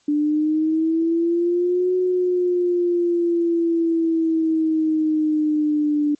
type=exponential two-way sweep; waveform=sine; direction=up then down; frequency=293.7 to 367.2 to 293.7 Hz; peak=-16 dBFS; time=0.08-6.15 s; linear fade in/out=5 ms; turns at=1.95 s; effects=white hiss -61 dBFS RMS until 6.19 s + MP3 32 kbps